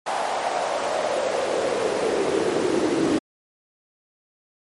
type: noise with high-pass filter sweep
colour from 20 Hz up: brown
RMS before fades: -23 dBFS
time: 0.06-3.19 s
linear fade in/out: 10 ms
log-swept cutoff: 790 to 310 Hz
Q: 3.5
effects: MP3 48 kbps